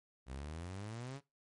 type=exponential sweep; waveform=sawtooth; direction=up; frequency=62.2 to 143.8 Hz; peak=-39 dBFS; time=0.26-1.21 s; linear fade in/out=50 ms; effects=noise-tail reverb RT60 0.2 s tail -18 dB re dry + MP3 48 kbps